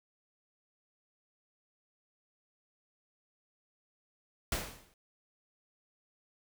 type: noise with exponential decay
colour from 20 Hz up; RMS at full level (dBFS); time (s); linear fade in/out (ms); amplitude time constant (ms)
pink; -31; 4.52-4.94; 2; 91
effects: none